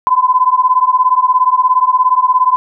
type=beating tone pair; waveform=sine; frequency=1006 / 1023 Hz; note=B5 / C6; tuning=+32 / -39 cents; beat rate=17 Hz; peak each=-11 dBFS; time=0.07-2.56 s; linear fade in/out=0 ms; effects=none